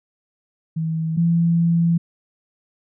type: tone pair in turn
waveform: sine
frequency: 161.1 / 168.46 Hz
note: E3 / E3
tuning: -39 / +38 cents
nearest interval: minor second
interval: 77 cents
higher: second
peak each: -20 / -14 dBFS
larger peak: second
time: 0.76-1.17 / 1.17-1.98 s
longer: second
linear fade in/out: 10 ms
effects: none